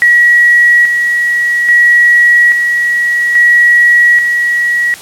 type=tone with tremolo; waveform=sine; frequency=1920 Hz; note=B6; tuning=49 cents flat; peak=-3 dBFS; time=0.02-4.94 s; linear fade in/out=0 ms; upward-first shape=square; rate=0.6 Hz; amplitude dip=45%; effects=white hiss -30 dBFS RMS until 5.01 s + low-pass 11000 Hz 12 dB/octave